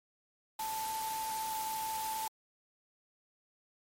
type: tone in noise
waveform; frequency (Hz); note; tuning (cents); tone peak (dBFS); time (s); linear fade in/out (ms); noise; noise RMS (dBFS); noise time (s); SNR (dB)
sine; 880; A5; 0; -35; 0.59-2.28; 5; white; -42; 0.59-2.28; +4
effects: MP3 64 kbps